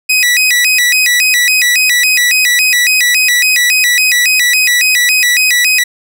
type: tone with vibrato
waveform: sawtooth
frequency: 2217 Hz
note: C#7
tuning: in tune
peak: -4 dBFS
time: 0.09-5.84 s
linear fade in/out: 10 ms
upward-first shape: square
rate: 3.6 Hz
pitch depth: 220 cents each way
effects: none